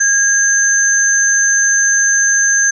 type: tone pair together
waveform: sine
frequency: 1634 / 6257 Hz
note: G#6 / G8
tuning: -29 / -4 cents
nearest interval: octave + major seventh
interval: 2325 cents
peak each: -12 dBFS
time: 0-2.71 s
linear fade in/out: 10 ms
effects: none